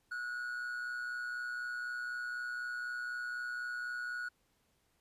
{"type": "tone with amplitude modulation", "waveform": "triangle", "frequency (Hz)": 1458, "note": "F#6", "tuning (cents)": -26, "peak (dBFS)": -33, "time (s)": [0.11, 4.29], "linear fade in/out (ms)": 10, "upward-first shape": "sine", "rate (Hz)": 124, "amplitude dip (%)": 50, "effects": ["pink hiss -75 dBFS RMS until 5 s", "resampled to 32000 Hz"]}